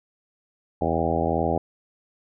harmonic tone with a mistuned harmonic, 82.41 Hz, E2, in tune, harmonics 1 / 2 / 3 / 4 / 5 / 6 / 7 / 8 / 9 / 10, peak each -30 / -30 / -30 / -30 / -30 / -30 / -30 / -30 / -30 / -30 dBFS, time 0.81-1.58 s, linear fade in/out 5 ms, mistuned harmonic 10, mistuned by -48 cents, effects none

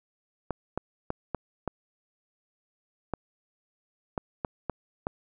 clicks, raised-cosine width 1 ms, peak -15 dBFS, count 10, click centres 0.507 / 0.776 / 1.104 / 1.347 / 1.677 / 3.137 / 4.178 / 4.448 / 4.697 / 5.069 s, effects none

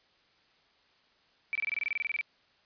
sine tone bursts, 2318 Hz, D7, 23 cents flat, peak -28 dBFS, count 15, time 1.53-2.211 s, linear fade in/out 0 ms, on 23 ms, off 24 ms, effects white hiss -66 dBFS RMS until 2.65 s + resampled to 11025 Hz

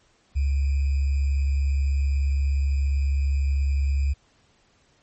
sine tone with sample-and-hold, 69.4 Hz, C#2, 3 cents sharp, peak -19 dBFS, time 0.35-4.14 s, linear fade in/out 20 ms, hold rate 2450 Hz, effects pink hiss -62 dBFS RMS until 5.02 s + MP3 32 kbps

